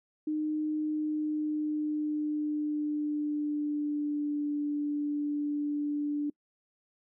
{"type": "tone with pitch glide", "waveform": "sine", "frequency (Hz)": [306.3, 293], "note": ["D#4", "D4"], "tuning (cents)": [-27, -4], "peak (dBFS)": -28, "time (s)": [0.27, 6.3], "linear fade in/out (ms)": 5, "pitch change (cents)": -77, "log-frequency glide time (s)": [0.77, 4.51], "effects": ["noise-tail reverb RT60 0.1 s tail -26 dB re dry"]}